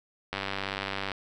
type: click train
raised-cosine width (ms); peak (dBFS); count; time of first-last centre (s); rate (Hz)
0.3; -15; 78; 0.33-1.117; 97.8
effects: none